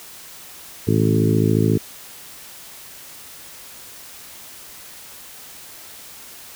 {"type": "harmonic tone with a mistuned harmonic", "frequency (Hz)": 54.3, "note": "A1", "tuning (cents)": -22, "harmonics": [2, 3, 4, 5, 6, 7, 8], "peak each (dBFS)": [-19, -21, -22, -23, -24, -24, -25], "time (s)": [0.87, 1.78], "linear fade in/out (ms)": 10, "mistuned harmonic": 2, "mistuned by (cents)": 23, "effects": ["white hiss -40 dBFS RMS until 6.55 s"]}